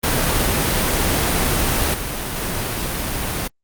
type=noise with level steps; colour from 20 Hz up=pink; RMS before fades=-18 / -25 / -23 dBFS; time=0.03-3.48 s; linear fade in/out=10 ms; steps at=1.94 / 2.36 s; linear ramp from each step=2 ms; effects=Opus 32 kbps